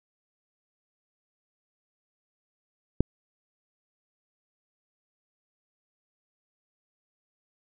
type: click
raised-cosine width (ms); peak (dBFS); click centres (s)
3; -7; 3.006
effects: none